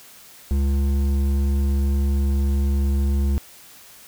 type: tone with hard clipping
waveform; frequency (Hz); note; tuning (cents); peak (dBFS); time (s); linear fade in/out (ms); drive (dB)
triangle; 69.3; C#2; 0; -19; 0.51-3.38; 0; 13
effects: white hiss -46 dBFS RMS until 4.07 s